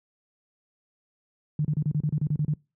sine tone bursts, 150 Hz, D3, 37 cents sharp, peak -21 dBFS, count 11, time 1.59-2.537 s, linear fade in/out 2 ms, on 57 ms, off 32 ms, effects noise-tail reverb RT60 0.3 s tail -26 dB re dry + high-pass 80 Hz 12 dB/octave

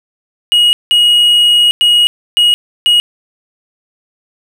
triangle tone bursts at uneven times, 2893 Hz, F#7, 40 cents flat, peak -4 dBFS, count 5, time 0.52-0.73 / 0.91-1.71 / 1.81-2.07 / 2.37-2.54 / 2.86-3 s, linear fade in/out 0 ms, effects 7-bit

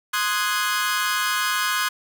sawtooth chord, Ab dominant seventh, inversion first, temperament equal, 1046.5 / 1244.5 / 1480 / 1661.2 Hz, C6 / Eb6 / Gb6 / Ab6, 0 / 0 / 0 / 0 cents, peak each -23 dBFS, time 0.13-1.89 s, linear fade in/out 10 ms, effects none

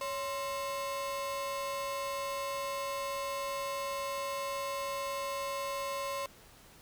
45% pulse ring-modulated tone, 803 Hz, G5, 41 cents sharp, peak -31 dBFS, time 0.01-6.26 s, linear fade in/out 2 ms, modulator 245 Hz, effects pink hiss -57 dBFS RMS until 6.81 s

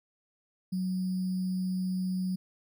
sine tone with sample-and-hold, 185 Hz, F#3, in tune, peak -28 dBFS, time 0.72-2.36 s, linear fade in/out 10 ms, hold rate 4900 Hz, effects none

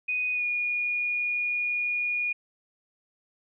sine tone with pitch glide, 2489 to 2442 Hz, D#7 to D#7, 0 to -33 cents, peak -25 dBFS, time 0.08-2.33 s, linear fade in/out 10 ms, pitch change -33 cents, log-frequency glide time 0.33-0.44 s, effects none

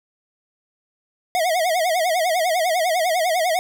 square tone with vibrato, 683 Hz, F5, 39 cents flat, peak -18 dBFS, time 1.35-3.59 s, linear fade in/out 0 ms, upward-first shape sine, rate 10 Hz, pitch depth 150 cents each way, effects none

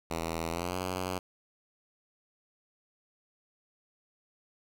5% pulse tone with pitch glide, 82.41 to 91.97 Hz, E2 to F#2, 0 to -10 cents, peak -21 dBFS, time 0.1-1.19 s, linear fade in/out 10 ms, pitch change +190 cents, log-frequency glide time 0.49-0.77 s, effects none

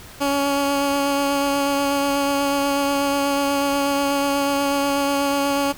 15% pulse tone with vibrato, 280.7 Hz, C#4, 22 cents sharp, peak -12 dBFS, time 0.2-5.73 s, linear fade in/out 20 ms, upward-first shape sine, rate 8.2 Hz, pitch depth 14 cents each way, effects pink hiss -41 dBFS RMS until 5.77 s

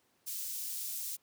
white high-pass noise, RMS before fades -39 dBFS, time 0.26-1.17 s, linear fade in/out 20 ms, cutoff 5400 Hz, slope 12 dB/octave, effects pink hiss -72 dBFS RMS until 1.22 s + high-pass 150 Hz 12 dB/octave

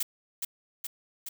blue noise with echo, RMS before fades -29 dBFS, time 0-0.03 s, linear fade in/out 5 ms, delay 420 ms, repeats 3, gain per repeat -3 dB, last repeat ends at 1.29 s, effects none

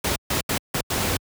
pink noise bursts at uneven times, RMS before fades -23 dBFS, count 5, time 0.04-0.16 / 0.3-0.41 / 0.49-0.58 / 0.74-0.81 / 0.9-1.17 s, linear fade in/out 5 ms, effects high-pass 60 Hz 12 dB/octave

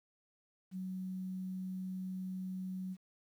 sine tone with quantisation, 186.4 Hz, F#3, 13 cents sharp, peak -38 dBFS, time 0.71-2.97 s, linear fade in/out 50 ms, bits 11, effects none

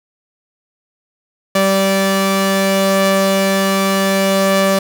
sawtooth tone pair together, 194.22 / 582 Hz, G3 / D5, -16 / -16 cents, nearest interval octave + perfect fifth, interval 1900 cents, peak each -11 dBFS, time 1.55-4.79 s, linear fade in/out 5 ms, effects none

